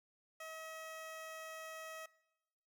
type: tone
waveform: 15% pulse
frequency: 639 Hz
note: D#5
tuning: 46 cents sharp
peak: -40 dBFS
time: 0.4-2.06 s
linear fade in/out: 5 ms
effects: noise-tail reverb RT60 1.0 s tail -22 dB re dry